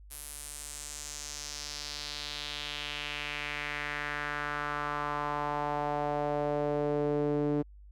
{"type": "tone with band-pass filter sweep", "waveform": "sawtooth", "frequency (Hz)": 146.83, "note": "D3", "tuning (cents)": 0, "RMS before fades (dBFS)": -34, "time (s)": [0.1, 7.63], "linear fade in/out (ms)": 20, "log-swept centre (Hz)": [11000, 350], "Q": 2.5, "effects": ["added 50 Hz sine -49 dBFS peak until 7.91 s"]}